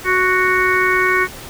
harmonic tone, 370 Hz, F#4, in tune, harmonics 1 / 3 / 4 / 5 / 6, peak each -19 / -19 / -19 / -19 / -19 dBFS, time 0.04-1.28 s, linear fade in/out 50 ms, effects pink hiss -34 dBFS RMS until 1.49 s

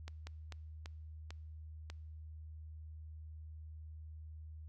slowing click train, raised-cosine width 0.2 ms, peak -30 dBFS, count 6, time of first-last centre 0.08-1.9 s, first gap 190 ms, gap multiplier 1.33, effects noise-tail reverb RT60 1.0 s tail -24 dB re dry + added 78 Hz sine -47 dBFS peak until 4.68 s

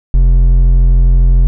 sine tone with hard clipping, 43.65 Hz, F1, in tune, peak -6 dBFS, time 0.14-1.47 s, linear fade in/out 0 ms, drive 6 dB, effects none

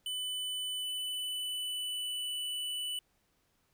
square tone with pitch glide, 3000 to 2976 Hz, F#7 to F#7, +23 to +9 cents, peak -35 dBFS, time 0.06-2.99 s, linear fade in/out 2 ms, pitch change -14 cents, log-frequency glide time 0.75-2.35 s, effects pink hiss -74 dBFS RMS until 3.73 s

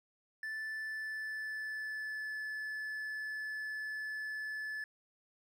triangle tone with pitch glide, 1755 to 1730.8 Hz, A6 to A6, -5 to -29 cents, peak -36 dBFS, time 0.43-4.84 s, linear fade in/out 2 ms, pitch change -24 cents, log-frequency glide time 0.78-2.33 s, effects none

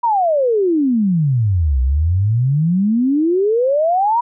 sine exponential two-way sweep, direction down then up, 978 to 61.74 to 978 Hz, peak -12 dBFS, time 0.03-4.21 s, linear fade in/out 10 ms, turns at 1.81 s, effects none

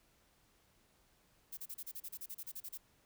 violet noise bursts, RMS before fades -45 dBFS, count 15, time 1.52-2.777 s, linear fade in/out 10 ms, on 53 ms, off 33 ms, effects pink hiss -71 dBFS RMS until 3.05 s

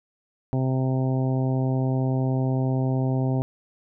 harmonic tone, 130.81 Hz, C3, in tune, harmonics 1 / 2 / 3 / 4 / 5 / 6 / 7, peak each -22 / -27 / -33 / -36 / -35 / -38 / -42 dBFS, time 0.53-3.42 s, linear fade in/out 0 ms, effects none

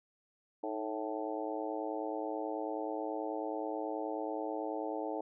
harmonic tone with a mistuned harmonic, 109.3 Hz, A2, 11 cents flat, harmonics 3 / 4 / 5 / 6 / 7 / 8, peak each -40 / -41 / -42 / -43 / -43 / -44 dBFS, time 0.63-5.21 s, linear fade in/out 5 ms, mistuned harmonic 3, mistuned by -71 cents, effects none

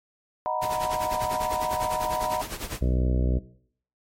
sine chord, B major seventh, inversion first, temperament equal, 622.3 / 740 / 932.3 / 987.8 Hz, D#5 / F#5 / A#5 / B5, 0 / 0 / 0 / 0 cents, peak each -30 dBFS, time 0.46-2.42 s, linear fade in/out 0 ms
pink noise with tremolo, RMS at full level -32 dBFS, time 0.61-2.8 s, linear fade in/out 20 ms, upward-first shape sine, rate 10 Hz, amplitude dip 75%
harmonic tone, 62.5 Hz, B1, 21 cents sharp, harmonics 1 / 2 / 3 / 4 / 5 / 6 / 7 / 8 / 9 / 10, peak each -22 / -28 / -32 / -34 / -36 / -38 / -39 / -40 / -41 / -42 dBFS, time 2.81-3.39 s, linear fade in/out 10 ms
effects noise-tail reverb RT60 0.6 s tail -17 dB re dry + MP3 64 kbps

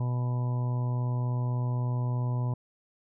harmonic tone, 123.47 Hz, B2, in tune, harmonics 1 / 2 / 3 / 4 / 5 / 6 / 7 / 8, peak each -26 / -41 / -46 / -48 / -46 / -53 / -47 / -44 dBFS, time 0-2.54 s, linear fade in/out 5 ms, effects none

